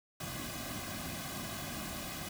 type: noise with comb filter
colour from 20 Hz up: pink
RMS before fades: -41 dBFS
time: 0.2-2.29 s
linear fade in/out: 5 ms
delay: 2.2 ms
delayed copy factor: -0.9
effects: none